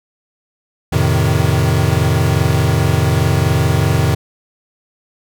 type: chord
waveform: square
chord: F dominant seventh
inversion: none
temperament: equal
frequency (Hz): 87.31 / 110 / 130.81 / 155.56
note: F2 / A2 / C3 / Eb3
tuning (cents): 0 / 0 / 0 / 0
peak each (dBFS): -18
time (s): 0.92-4.15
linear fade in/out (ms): 10
effects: none